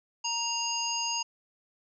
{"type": "harmonic tone with a mistuned harmonic", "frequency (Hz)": 932.3, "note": "A#5", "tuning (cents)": 0, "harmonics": [1, 3, 5, 7], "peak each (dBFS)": [-34, -34, -34, -34], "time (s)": [0.24, 1.23], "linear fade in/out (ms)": 10, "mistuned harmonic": 5, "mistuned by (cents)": 85, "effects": []}